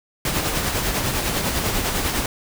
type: noise with tremolo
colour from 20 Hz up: pink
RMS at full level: -21 dBFS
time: 0.25-2.26 s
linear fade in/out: 2 ms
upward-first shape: sine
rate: 10 Hz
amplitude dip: 40%
effects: none